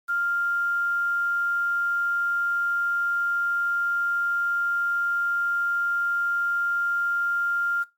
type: tone with quantisation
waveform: sine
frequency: 1396.9 Hz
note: F6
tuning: in tune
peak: -22 dBFS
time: 0.08-7.84 s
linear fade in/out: 20 ms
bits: 8
effects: noise-tail reverb RT60 0.2 s tail -17 dB re dry + MP3 96 kbps